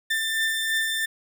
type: beating tone pair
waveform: 30% pulse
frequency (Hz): 1785 / 1788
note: A6 / A6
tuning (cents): +24 / +27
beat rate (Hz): 3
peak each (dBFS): -21 / -30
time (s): 0.1-1.06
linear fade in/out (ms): 10
effects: none